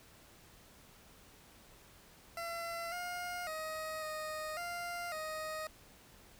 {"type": "tone with pitch steps", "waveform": "20% pulse", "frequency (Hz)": [677, 711, 629, 620, 697, 625], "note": ["E5", "F5", "D#5", "D#5", "F5", "D#5"], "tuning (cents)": [46, 31, 19, -6, -4, 8], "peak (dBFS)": -34, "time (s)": [2.37, 5.67], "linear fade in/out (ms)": 2, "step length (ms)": 550, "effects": ["pink hiss -60 dBFS RMS until 6.39 s"]}